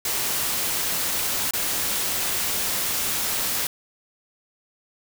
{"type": "noise with dropouts", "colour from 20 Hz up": "white", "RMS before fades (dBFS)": -25, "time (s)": [0.05, 3.67], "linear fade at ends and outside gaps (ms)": 2, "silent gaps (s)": [1.509, 1.535], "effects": []}